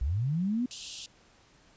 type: linear sweep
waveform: sine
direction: up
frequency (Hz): 54.8 to 255.7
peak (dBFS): -26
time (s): 0.01-0.66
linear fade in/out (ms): 5
type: high-pass noise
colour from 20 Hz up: pink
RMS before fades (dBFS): -40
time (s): 0.71-1.06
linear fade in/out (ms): 0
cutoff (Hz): 2700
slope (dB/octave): 96
effects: pink hiss -61 dBFS RMS until 1.76 s + resampled to 16000 Hz